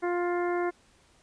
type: harmonic tone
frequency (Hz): 351.4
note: F4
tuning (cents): +11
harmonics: 1 / 2 / 3 / 4 / 5 / 6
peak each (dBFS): -27 / -33 / -37 / -39 / -41 / -43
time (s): 0.02-0.71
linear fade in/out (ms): 20
effects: pink hiss -62 dBFS RMS until 1.22 s + resampled to 22050 Hz